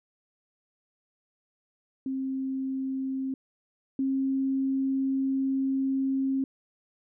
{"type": "tone pair in turn", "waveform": "sine", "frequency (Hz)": [265.6, 268.2], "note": ["C4", "C4"], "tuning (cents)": [26, 43], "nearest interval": "unison", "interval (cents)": 17, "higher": "second", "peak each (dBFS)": [-28, -24], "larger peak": "second", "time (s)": [[2.06, 3.34], [3.99, 6.44]], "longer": "second", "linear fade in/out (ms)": 2, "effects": []}